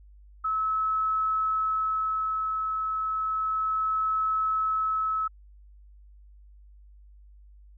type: tone with tremolo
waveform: sine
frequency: 1296 Hz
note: E6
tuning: 30 cents flat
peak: -23 dBFS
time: 0.44-5.28 s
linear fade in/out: 10 ms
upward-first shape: sine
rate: 0.32 Hz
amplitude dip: 30%
effects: added 50 Hz sine -49 dBFS peak until 7.77 s